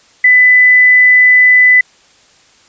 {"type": "tone", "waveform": "sine", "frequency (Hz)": 1999, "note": "B6", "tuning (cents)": 20, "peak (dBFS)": -3, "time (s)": [0.24, 1.81], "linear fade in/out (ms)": 5, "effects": ["white hiss -47 dBFS RMS until 2.68 s", "resampled to 16000 Hz"]}